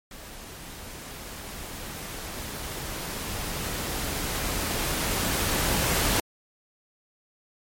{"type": "noise with level ramp", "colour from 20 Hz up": "pink", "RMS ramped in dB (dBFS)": [-43, -23], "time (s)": [0.11, 6.2], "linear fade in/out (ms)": 2, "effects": ["MP3 64 kbps"]}